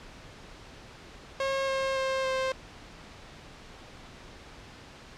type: tone with pitch steps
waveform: sawtooth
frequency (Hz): 541 / 535.7 / 530.5 / 525.3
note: C#5 / C5 / C5 / C5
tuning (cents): -42 / +41 / +24 / +7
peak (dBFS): -23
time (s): 1.4-2.52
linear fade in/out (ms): 2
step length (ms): 280
effects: pink hiss -48 dBFS RMS until 5.17 s + low-pass 5000 Hz 12 dB/octave